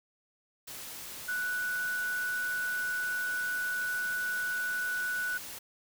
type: tone in noise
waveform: sine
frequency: 1480 Hz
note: F#6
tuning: in tune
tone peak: -30 dBFS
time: 1.28-5.38 s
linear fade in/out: 10 ms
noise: white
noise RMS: -43 dBFS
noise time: 0.67-5.59 s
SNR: +10 dB
effects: none